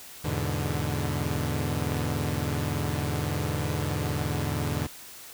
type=chord; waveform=sawtooth; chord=E dominant seventh; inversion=none; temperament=equal; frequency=82.41 / 103.83 / 123.47 / 146.83 Hz; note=E2 / G#2 / B2 / D3; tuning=0 / 0 / 0 / 0 cents; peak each=-28 / -29 / -30 / -27 dBFS; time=0.24-4.87 s; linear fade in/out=10 ms; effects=white hiss -45 dBFS RMS until 5.33 s